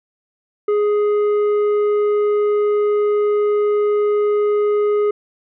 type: tone with tanh clipping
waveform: triangle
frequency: 416 Hz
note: G#4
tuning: 3 cents sharp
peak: -15 dBFS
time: 0.68-5.11 s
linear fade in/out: 5 ms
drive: 11 dB
effects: none